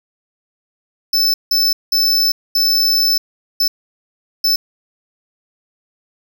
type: tone bursts at uneven times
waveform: square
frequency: 5274 Hz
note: E8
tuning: in tune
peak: -12 dBFS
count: 6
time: 1.13-1.34 / 1.51-1.73 / 1.92-2.32 / 2.55-3.18 / 3.6-3.68 / 4.44-4.56 s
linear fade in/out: 5 ms
effects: none